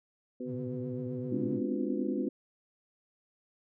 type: harmonic tone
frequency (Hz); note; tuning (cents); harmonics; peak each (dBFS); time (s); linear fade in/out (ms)
125.5; B2; +28; 2 / 3 / 4; -37 / -42 / -42; 0.4-2.29; 5
type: tone with vibrato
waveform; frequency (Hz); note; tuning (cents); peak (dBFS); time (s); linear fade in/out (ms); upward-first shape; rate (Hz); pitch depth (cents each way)
triangle; 129.6; C3; -16; -36; 0.45-1.62; 50; triangle; 7.7; 250
type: chord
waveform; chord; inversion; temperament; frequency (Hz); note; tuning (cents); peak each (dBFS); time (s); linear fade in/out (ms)
sine; D half-diminished seventh; second; equal; 207.7 / 261.6 / 293.7 / 349.2; Ab3 / C4 / D4 / F4; 0 / 0 / 0 / 0; -36; 1.31-2.29; 10
effects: none